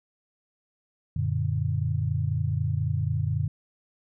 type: chord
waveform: sine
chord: Gb augmented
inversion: none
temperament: equal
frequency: 92.5 / 116.54 / 146.83 Hz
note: Gb2 / Bb2 / D3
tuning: 0 / 0 / 0 cents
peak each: -28 / -28 / -28 dBFS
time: 1.16-3.48 s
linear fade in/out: 5 ms
effects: none